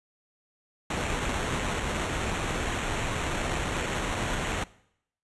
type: noise with sample-and-hold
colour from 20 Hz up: pink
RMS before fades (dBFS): -30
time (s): 0.9-4.64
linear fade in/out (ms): 5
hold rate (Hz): 4900
effects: noise-tail reverb RT60 0.7 s tail -20 dB re dry + resampled to 24000 Hz